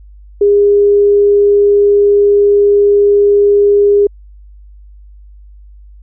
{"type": "tone", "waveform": "sine", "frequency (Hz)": 407.2, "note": "G#4", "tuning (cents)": -34, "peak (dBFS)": -5, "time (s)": [0.41, 4.07], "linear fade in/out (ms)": 5, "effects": ["added 50 Hz sine -34 dBFS peak until 6.02 s"]}